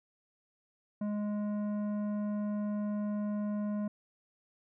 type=tone with tanh clipping; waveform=sine; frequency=208 Hz; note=G#3; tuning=3 cents sharp; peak=-33 dBFS; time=1.01-3.88 s; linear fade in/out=5 ms; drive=11 dB; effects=none